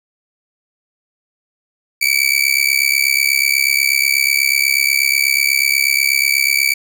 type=tone with amplitude modulation; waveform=sawtooth; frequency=2299 Hz; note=D7; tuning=37 cents flat; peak=-5 dBFS; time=2.01-6.74 s; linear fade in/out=10 ms; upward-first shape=sine; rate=68.2 Hz; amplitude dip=95%; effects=none